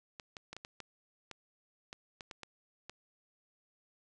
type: clicks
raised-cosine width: 0.2 ms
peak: -27 dBFS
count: 12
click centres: 0.198 / 0.368 / 0.53 / 0.566 / 0.649 / 0.803 / 1.313 / 1.929 / 2.208 / 2.312 / 2.433 / 2.896 s
effects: resampled to 24000 Hz + 10-bit